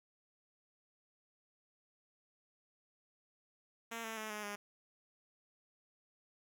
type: tone with pitch steps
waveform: 5% pulse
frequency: 229.5 / 223.1 / 216.9 / 210.8 / 204.9 Hz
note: A#3 / A3 / A3 / G#3 / G#3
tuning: -27 / +24 / -25 / +26 / -23 cents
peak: -30 dBFS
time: 3.91-4.56 s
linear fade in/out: 10 ms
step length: 130 ms
effects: none